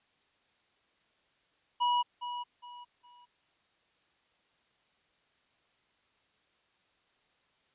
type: tone with echo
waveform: square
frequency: 972 Hz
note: B5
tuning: 28 cents flat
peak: -26 dBFS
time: 1.8-2.03 s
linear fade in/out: 20 ms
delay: 410 ms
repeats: 3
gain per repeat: -10 dB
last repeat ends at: 3.26 s
effects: white hiss -71 dBFS RMS until 7.74 s + resampled to 8000 Hz